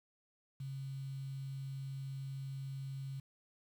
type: tone with quantisation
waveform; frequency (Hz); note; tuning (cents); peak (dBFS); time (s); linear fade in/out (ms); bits
sine; 135.5; C#3; -39; -40; 0.6-3.2; 5; 10
effects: none